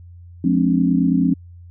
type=chord; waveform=sine; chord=D half-diminished seventh; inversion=first; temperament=just; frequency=176.2 / 211.4 / 264.3 / 293.7 Hz; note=F3 / Ab3 / C4 / D4; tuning=+16 / +31 / +18 / 0 cents; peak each=-18 / -22 / -17 / -23 dBFS; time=0.44-1.34 s; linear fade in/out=5 ms; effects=added 87 Hz sine -38 dBFS peak until 1.7 s